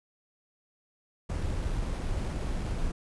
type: noise with sample-and-hold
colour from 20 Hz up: brown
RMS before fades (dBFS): -31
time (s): 1.29-2.92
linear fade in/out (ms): 10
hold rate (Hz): 7350
effects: resampled to 24000 Hz